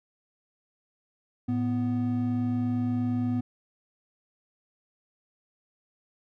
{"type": "tone pair together", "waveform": "triangle", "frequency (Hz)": [110.08, 247.3], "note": ["A2", "B3"], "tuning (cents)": [1, 3], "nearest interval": "octave + major second", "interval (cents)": 1402, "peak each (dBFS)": [-28, -24], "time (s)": [1.48, 3.41], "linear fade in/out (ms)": 10, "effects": []}